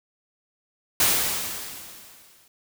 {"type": "noise with exponential decay", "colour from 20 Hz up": "white", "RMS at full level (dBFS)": -18, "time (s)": [1, 2.48], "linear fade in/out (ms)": 2, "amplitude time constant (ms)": 320, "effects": []}